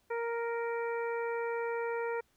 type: harmonic tone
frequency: 466.2 Hz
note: A#4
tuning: in tune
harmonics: 1 / 2 / 3 / 4 / 5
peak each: -33 / -39 / -43 / -45 / -47 dBFS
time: 0.1-2.21 s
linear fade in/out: 10 ms
effects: pink hiss -72 dBFS RMS until 2.36 s